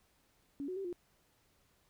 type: tone with pitch steps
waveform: sine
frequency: 281.3 / 368.4 / 389.5 / 352 Hz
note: C#4 / F#4 / G4 / F4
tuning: +26 / -7 / -11 / +14 cents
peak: -37 dBFS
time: 0.6-0.928 s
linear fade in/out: 0 ms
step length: 82 ms
effects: pink hiss -72 dBFS RMS until 1.89 s